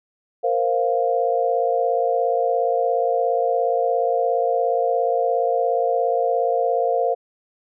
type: chord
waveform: sine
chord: Bb suspended second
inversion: none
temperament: equal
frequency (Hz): 466.2 / 523.3 / 698.5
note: Bb4 / C5 / F5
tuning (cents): 0 / 0 / 0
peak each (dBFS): -22 / -22 / -21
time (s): 0.43-7.15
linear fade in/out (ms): 20
effects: none